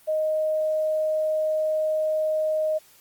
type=tone; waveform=sine; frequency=622.3 Hz; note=D#5; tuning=in tune; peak=-21 dBFS; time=0.07-2.79 s; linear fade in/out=20 ms; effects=white hiss -55 dBFS RMS until 3 s + Opus 32 kbps